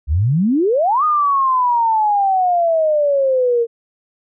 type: exponential two-way sweep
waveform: sine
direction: up then down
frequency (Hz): 66.4 to 1244.5 to 458.7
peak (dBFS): -12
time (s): 0.07-3.67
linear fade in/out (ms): 50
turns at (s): 1.04
effects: none